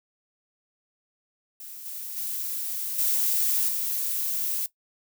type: noise with level steps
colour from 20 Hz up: violet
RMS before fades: -41 / -36 / -31 / -24 / -28 dBFS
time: 1.6-4.66 s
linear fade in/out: 2 ms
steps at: 1.85 / 2.16 / 2.98 / 3.68 s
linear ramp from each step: 10 ms
effects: noise-tail reverb RT60 0.1 s tail -17 dB re dry